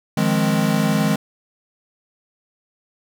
square chord, F minor seventh, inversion third, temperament equal, 155.56 / 174.61 / 207.7 / 261.6 Hz, Eb3 / F3 / Ab3 / C4, 0 / 0 / 0 / 0 cents, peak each -22 / -25 / -20 / -25 dBFS, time 0.17-1.16 s, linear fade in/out 5 ms, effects none

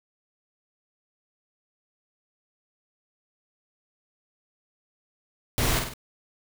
pink noise with echo, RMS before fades -25 dBFS, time 5.58-5.79 s, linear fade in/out 0 ms, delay 49 ms, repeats 3, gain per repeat -5 dB, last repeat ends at 5.937 s, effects none

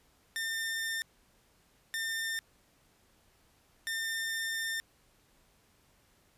sawtooth tone bursts at uneven times, 1804 Hz, A6, 43 cents sharp, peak -29 dBFS, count 3, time 0.36-1.02 / 1.94-2.39 / 3.87-4.8 s, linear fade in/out 0 ms, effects pink hiss -67 dBFS RMS until 6.37 s + resampled to 32000 Hz

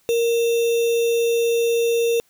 sine tone with sample-and-hold, 466.2 Hz, A#4, in tune, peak -16 dBFS, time 0.09-2.2 s, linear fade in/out 0 ms, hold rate 3150 Hz, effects white hiss -61 dBFS RMS until 2.29 s

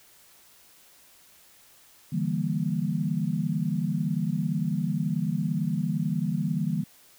sine chord, E half-diminished seventh, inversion third, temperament equal, 146.83 / 164.81 / 196 / 233.1 Hz, D3 / E3 / G3 / Bb3, 0 / 0 / 0 / 0 cents, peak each -31 / -28 / -30 / -32 dBFS, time 2.12-6.84 s, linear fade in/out 10 ms, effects white hiss -56 dBFS RMS until 7.18 s

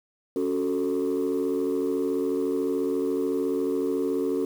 sine chord, F# minor, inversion second, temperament just, 277.5 / 370 / 444 Hz, C#4 / F#4 / A4, +2 / 0 / +16 cents, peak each -26 dBFS, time 0.36-4.45 s, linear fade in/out 2 ms, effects tanh soft clip ceiling -19 dBFS + 8-bit

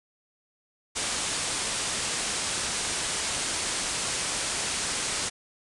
white low-pass noise, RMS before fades -30 dBFS, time 0.95-5.3 s, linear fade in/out 20 ms, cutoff 9800 Hz, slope 96 dB/octave, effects none

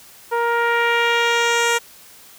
10% pulse tone with low-pass filter sweep, 469.5 Hz, A#4, 12 cents sharp, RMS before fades -18 dBFS, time 0.31-1.79 s, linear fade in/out 20 ms, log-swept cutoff 960 to 10000 Hz, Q 1.1, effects white hiss -45 dBFS RMS until 2.38 s

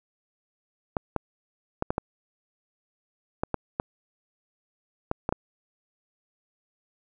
clicks, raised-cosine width 1 ms, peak -11 dBFS, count 11, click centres 0.968 / 1.163 / 1.824 / 1.905 / 1.981 / 3.435 / 3.543 / 3.799 / 5.114 / 5.291 / 5.325 s, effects none

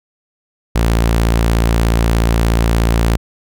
sawtooth tone, 56.8 Hz, A#1, 44 cents flat, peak -7 dBFS, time 0.75-3.17 s, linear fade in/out 10 ms, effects none

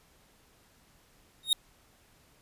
45% pulse tone with exponential growth, 3729 Hz, A#7, in tune, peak -18 dBFS, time 1.43-1.53 s, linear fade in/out 2 ms, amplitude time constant 21 ms, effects pink hiss -63 dBFS RMS until 2.41 s + resampled to 32000 Hz

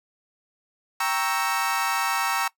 30% pulse chord, G diminished seventh, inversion none, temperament equal, 784 / 932.3 / 1108.7 / 1318.5 Hz, G5 / Bb5 / Db6 / Fb6, 0 / 0 / 0 / 0 cents, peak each -27 / -25 / -27 / -25 dBFS, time 1-2.48 s, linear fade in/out 5 ms, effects noise-tail reverb RT60 0.1 s tail -20 dB re dry

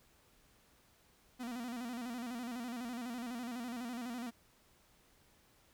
45% pulse tone with vibrato, 241.5 Hz, B3, 39 cents flat, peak -40 dBFS, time 1.39-4.31 s, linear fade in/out 20 ms, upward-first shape square, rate 12 Hz, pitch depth 72 cents each way, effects pink hiss -68 dBFS RMS until 5.73 s

